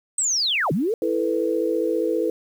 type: linear two-way sweep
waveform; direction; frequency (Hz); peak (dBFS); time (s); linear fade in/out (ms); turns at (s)
sine; down then up; 8260 to 135.3 to 479.1; -19; 0.18-0.94; 2; 0.72
type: chord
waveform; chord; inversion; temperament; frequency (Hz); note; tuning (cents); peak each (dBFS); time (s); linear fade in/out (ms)
sine; E suspended fourth; none; just; 329.6 / 439.5 / 494.4; E4 / A4 / B4; 0 / -2 / +2; -24; 1.02-2.3; 2
effects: 8-bit